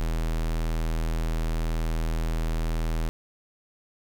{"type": "tone", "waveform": "square", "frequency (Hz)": 40.47, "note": "E1", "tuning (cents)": -31, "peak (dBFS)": -25, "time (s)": [0, 3.09], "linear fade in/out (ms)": 0, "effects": []}